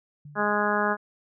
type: tone with exponential decay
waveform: sine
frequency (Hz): 146.83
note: D3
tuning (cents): 0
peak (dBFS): -39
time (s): 0.25-0.9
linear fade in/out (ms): 5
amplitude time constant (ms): 140
type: harmonic tone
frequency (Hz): 207.7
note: G#3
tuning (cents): 0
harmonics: 1 / 2 / 3 / 4 / 5 / 6 / 7 / 8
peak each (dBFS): -30 / -30 / -30 / -30 / -30 / -30 / -30 / -30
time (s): 0.35-0.97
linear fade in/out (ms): 50
effects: none